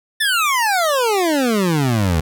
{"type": "exponential sweep", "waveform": "25% pulse", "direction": "down", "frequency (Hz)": [1802, 75.6], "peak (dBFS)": -11, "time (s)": [0.2, 2.21], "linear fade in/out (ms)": 10, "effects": []}